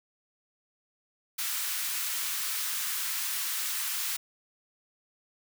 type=high-pass noise; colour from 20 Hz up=white; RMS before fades=-32 dBFS; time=1.38-4.17 s; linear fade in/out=10 ms; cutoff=1100 Hz; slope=24 dB/octave; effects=none